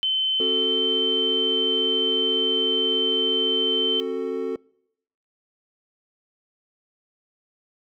sine tone with pitch glide, 3070 to 3091 Hz, G7 to G7, -37 to -25 cents, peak -20 dBFS, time 0.03-4 s, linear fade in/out 0 ms, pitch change +12 cents, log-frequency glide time 0.43-0.73 s
triangle chord, F# diminished, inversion second, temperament just, 266.4 / 370 / 444 Hz, C4 / F#4 / A4, +31 / 0 / +16 cents, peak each -30 / -27 / -25 dBFS, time 0.4-4.56 s, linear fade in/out 2 ms
effects noise-tail reverb RT60 0.8 s tail -26 dB re dry

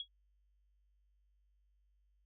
sine tone with exponential decay, 3322 Hz, G#7, in tune, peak -35 dBFS, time 0-0.08 s, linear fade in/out 2 ms, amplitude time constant 16 ms, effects added 50 Hz sine -70 dBFS peak until 2.25 s

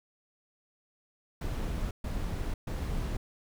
brown noise bursts, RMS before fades -33 dBFS, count 3, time 1.41-3.17 s, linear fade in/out 5 ms, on 500 ms, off 130 ms, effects none

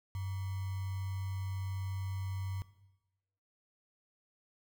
sine tone with sample-and-hold, 95.6 Hz, G2, 43 cents flat, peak -35 dBFS, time 0.15-2.62 s, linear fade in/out 0 ms, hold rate 1050 Hz, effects noise-tail reverb RT60 1.0 s tail -17 dB re dry

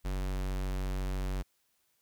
square tone, 47.06 Hz, F#1, 30 cents sharp, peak -32 dBFS, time 0.04-1.43 s, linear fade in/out 20 ms, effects white hiss -74 dBFS RMS until 2.01 s

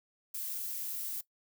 violet noise, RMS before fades -38 dBFS, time 0.34-1.21 s, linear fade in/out 5 ms, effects noise-tail reverb RT60 0.1 s tail -18 dB re dry

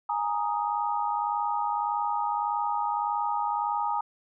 sine chord, Ab suspended second, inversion none, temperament equal, 830.6 / 932.3 / 1244.5 Hz, Ab5 / Bb5 / Eb6, 0 / 0 / 0 cents, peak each -29 / -29 / -32 dBFS, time 0.09-4.01 s, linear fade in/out 5 ms, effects none

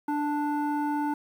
square tone with low-pass filter, 294 Hz, D4, 2 cents sharp, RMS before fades -28 dBFS, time 0.08-1.14 s, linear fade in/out 5 ms, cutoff 1100 Hz, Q 5.5, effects 9-bit

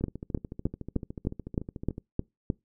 two click trains, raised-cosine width 3 ms, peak -24 / -13 dBFS, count 28 / 9, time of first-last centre 0.01-1.981 / 0.04-2.502 s, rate 13.7 / 3.25 Hz, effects noise-tail reverb RT60 0.2 s tail -25 dB re dry

